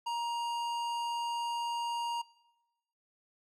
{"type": "tone with tanh clipping", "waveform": "sine", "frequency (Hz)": 941, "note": "A#5", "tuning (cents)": 16, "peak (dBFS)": -34, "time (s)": [0.06, 2.22], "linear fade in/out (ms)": 10, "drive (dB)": 16, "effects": ["noise-tail reverb RT60 1.0 s tail -22 dB re dry"]}